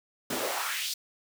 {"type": "noise with high-pass filter sweep", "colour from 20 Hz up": "pink", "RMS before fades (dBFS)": -32, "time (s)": [0.3, 0.94], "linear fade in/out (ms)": 5, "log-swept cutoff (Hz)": [240, 4700], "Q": 2.4, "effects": []}